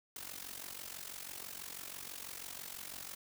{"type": "noise with amplitude modulation", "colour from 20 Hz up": "white", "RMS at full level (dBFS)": -43, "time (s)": [0.16, 3.15], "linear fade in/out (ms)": 2, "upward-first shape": "sine", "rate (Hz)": 46.1, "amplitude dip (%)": 80, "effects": []}